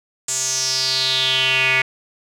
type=tone with band-pass filter sweep; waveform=square; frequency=130.81 Hz; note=C3; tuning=in tune; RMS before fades=-19 dBFS; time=0.28-1.82 s; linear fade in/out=5 ms; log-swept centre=7500 to 2200 Hz; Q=5.6; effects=none